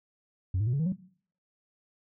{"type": "tone with pitch steps", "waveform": "sine", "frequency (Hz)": [92.5, 106.25, 122.05, 140.2, 161.05, 185], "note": ["F#2", "G#2", "B2", "C#3", "E3", "F#3"], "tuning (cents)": [0, 40, -20, 20, -40, 0], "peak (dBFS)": -23, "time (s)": [0.54, 0.924], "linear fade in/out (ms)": 5, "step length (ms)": 64, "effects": ["noise-tail reverb RT60 0.5 s tail -18 dB re dry", "tanh soft clip ceiling -23 dBFS"]}